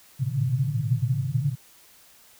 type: band-pass noise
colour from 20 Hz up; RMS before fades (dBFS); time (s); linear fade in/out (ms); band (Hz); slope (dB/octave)
white; -25; 0.19-1.56; 10; 110 to 150; 96
effects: white hiss -54 dBFS RMS until 2.39 s